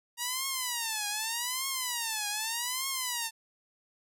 5% pulse tone with vibrato, 944 Hz, A#5, 22 cents sharp, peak -19 dBFS, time 0.17-3.31 s, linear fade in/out 50 ms, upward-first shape triangle, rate 0.83 Hz, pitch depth 250 cents each way, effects none

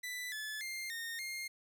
sawtooth tone with pitch steps, 1987 / 1727 / 2108 / 1840 / 2124 Hz, B6 / A6 / C7 / A#6 / C7, +10 / -33 / +12 / -23 / +25 cents, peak -36 dBFS, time 0.03-1.48 s, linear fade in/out 10 ms, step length 290 ms, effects none

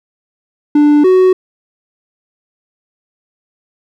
triangle tone pair in turn, 295 / 371.7 Hz, D4 / F#4, +8 / +8 cents, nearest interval major third, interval 400 cents, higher second, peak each -3 dBFS, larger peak neither, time 0.75-1.04 / 1.04-1.33 s, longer neither, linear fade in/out 5 ms, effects none

